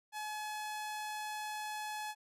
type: tone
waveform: sawtooth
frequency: 851 Hz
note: G#5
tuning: 42 cents sharp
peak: -35 dBFS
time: 0.12-2.15 s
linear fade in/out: 50 ms
effects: resampled to 32000 Hz